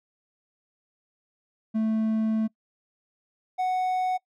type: tone pair in turn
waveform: triangle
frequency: 220 / 740 Hz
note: A3 / F#5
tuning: 0 / 0 cents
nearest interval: octave + major sixth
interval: 2100 cents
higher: second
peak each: -20 / -21 dBFS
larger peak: first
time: 1.74-2.48 / 3.58-4.18 s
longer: first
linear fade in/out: 20 ms
effects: noise-tail reverb RT60 0.1 s tail -24 dB re dry